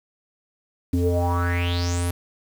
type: tone with low-pass filter sweep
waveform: square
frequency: 87.3 Hz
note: F2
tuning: in tune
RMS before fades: -22 dBFS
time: 0.93-2.11 s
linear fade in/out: 5 ms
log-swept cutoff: 290 to 12000 Hz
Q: 6.7
effects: 7-bit